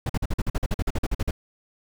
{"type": "noise bursts", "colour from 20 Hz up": "brown", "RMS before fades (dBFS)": -23, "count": 16, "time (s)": [0.06, 1.31], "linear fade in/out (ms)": 5, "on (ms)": 35, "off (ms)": 46, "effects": []}